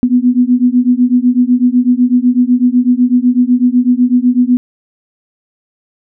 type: beating tone pair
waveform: sine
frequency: 243.6 / 251.6 Hz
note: B3 / B3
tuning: -24 / +32 cents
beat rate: 8 Hz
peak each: -10 dBFS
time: 0.03-4.57 s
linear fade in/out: 0 ms
effects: none